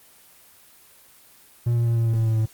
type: tone with pitch steps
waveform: triangle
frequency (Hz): 119 / 117.7 / 116.42 / 115.15 / 113.89 / 112.65 / 111.42 / 110.2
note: A#2 / A#2 / A#2 / A#2 / A#2 / A2 / A2 / A2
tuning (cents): +36 / +17 / -2 / -21 / -40 / +41 / +22 / +3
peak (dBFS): -16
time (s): 1.66-2.46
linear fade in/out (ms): 10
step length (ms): 100
effects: white hiss -52 dBFS RMS until 2.53 s + Opus 24 kbps